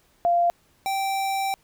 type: tone pair in turn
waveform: sine / square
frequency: 693 / 779.5 Hz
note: F5 / G5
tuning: -14 / -10 cents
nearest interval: major second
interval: 204 cents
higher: second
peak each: -17 / -24 dBFS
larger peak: first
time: 0.25-0.5 / 0.86-1.54 s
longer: second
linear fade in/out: 0 ms
effects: pink hiss -62 dBFS RMS until 1.63 s